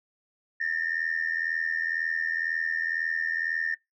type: tone with amplitude modulation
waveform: sine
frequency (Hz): 1811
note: A6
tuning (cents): +49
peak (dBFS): -21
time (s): 0.6-3.75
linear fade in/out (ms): 10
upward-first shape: sine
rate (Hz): 82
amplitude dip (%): 90
effects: noise-tail reverb RT60 0.2 s tail -25 dB re dry + tanh soft clip ceiling -20 dBFS